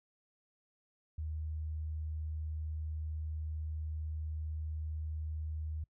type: tone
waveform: sine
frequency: 77.78 Hz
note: D#2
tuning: in tune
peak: -36 dBFS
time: 1.18-5.84 s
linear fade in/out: 5 ms
effects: noise-tail reverb RT60 0.1 s tail -25 dB re dry